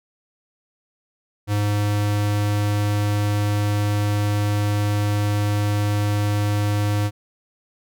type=tone; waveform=square; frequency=103.5 Hz; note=G#2; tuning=5 cents flat; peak=-19 dBFS; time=1.47-7.11 s; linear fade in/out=50 ms; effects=none